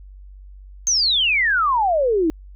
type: exponential sweep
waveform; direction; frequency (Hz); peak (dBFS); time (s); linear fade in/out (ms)
sine; down; 6480 to 305.2; -15; 0.87-2.3; 0
effects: added 48 Hz sine -38 dBFS peak until 2.55 s